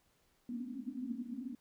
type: band-pass noise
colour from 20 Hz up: pink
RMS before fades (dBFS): -42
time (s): 0.49-1.55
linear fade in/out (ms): 2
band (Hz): 230 to 270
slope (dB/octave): 96
effects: pink hiss -73 dBFS RMS until 1.6 s